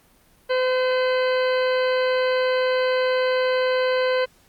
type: harmonic tone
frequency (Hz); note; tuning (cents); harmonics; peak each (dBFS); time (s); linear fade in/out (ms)
511; C5; -41; 1 / 2 / 3 / 4 / 5 / 6 / 8 / 9; -19 / -29 / -29 / -33 / -36 / -35 / -37 / -42; 0.49-4.26; 20
effects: pink hiss -57 dBFS RMS until 4.48 s + Opus 32 kbps